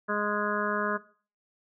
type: harmonic tone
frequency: 207.7 Hz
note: G#3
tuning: in tune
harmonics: 1 / 2 / 3 / 5 / 6 / 7 / 8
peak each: -34 / -34 / -34 / -34 / -34 / -34 / -34 dBFS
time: 0.08-0.98 s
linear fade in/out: 20 ms
effects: noise-tail reverb RT60 0.4 s tail -17 dB re dry